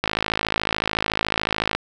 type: click train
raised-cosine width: 0.3 ms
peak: -4 dBFS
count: 93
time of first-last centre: 0.04-1.75 s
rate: 53.8 Hz
effects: none